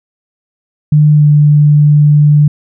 sine tone with pitch glide, 150.2 to 148.13 Hz, D3 to D3, +39 to +15 cents, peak -3 dBFS, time 0.92-2.48 s, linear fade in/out 5 ms, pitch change -24 cents, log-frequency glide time 1.13-1.26 s, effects none

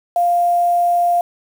sine tone with quantisation, 698.5 Hz, F5, in tune, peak -12 dBFS, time 0.16-1.21 s, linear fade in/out 2 ms, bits 6, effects none

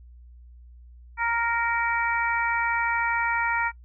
harmonic tone with a mistuned harmonic, 466.2 Hz, A#4, in tune, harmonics 2 / 3 / 4 / 5, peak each -26 / -28 / -29 / -30 dBFS, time 1.17-3.72 s, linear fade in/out 50 ms, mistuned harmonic 5, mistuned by -18 cents, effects noise-tail reverb RT60 0.1 s tail -23 dB re dry + added 60 Hz sine -45 dBFS peak until 3.84 s

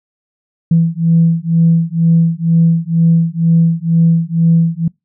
sine beating tone pair, 164.81 / 166.91 Hz, E3 / E3, 0 / +22 cents, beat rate 2.1 Hz, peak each -11 dBFS, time 0.71-4.88 s, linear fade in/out 5 ms, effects noise-tail reverb RT60 0.2 s tail -26 dB re dry + tanh soft clip ceiling -1 dBFS

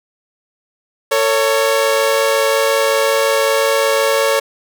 sawtooth tone pair together, 450.5 / 556 Hz, A4 / C#5, +41 / +5 cents, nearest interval major third, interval 364 cents, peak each -13 / -10 dBFS, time 1.11-4.4 s, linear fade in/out 10 ms, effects none

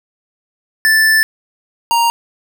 square tone pair in turn, 1760 / 933.4 Hz, A6 / A#5, 0 / +2 cents, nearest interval major seventh, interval 1098 cents, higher first, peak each -9 / -11 dBFS, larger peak first, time 0.85-1.23 / 1.91-2.1 s, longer first, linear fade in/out 0 ms, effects none

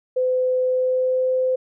sine tone with pitch glide, 509 to 514 Hz, C5 to C5, -48 to -31 cents, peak -17 dBFS, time 0.16-1.56 s, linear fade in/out 10 ms, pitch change +17 cents, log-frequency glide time 0.61-1.31 s, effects none

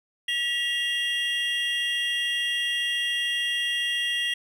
triangle tone cluster, 1933 / 2793 / 3266 Hz, B6 / F7 / G#7, -38 / -1 / -30 cents, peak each -27 dBFS, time 0.28-4.34 s, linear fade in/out 5 ms, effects none

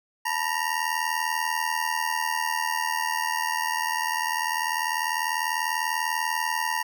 25% pulse ring-modulated tone, 932.3 Hz, A#5, in tune, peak -18 dBFS, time 0.25-6.83 s, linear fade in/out 10 ms, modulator 40.1 Hz, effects none

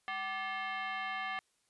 sine tone with frequency modulation, 206.8 Hz, G#3, 7 cents flat, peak -35 dBFS, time 0.08-1.39 s, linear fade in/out 0 ms, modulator 969 Hz, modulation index 2.5, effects white hiss -75 dBFS RMS until 1.69 s + resampled to 24000 Hz

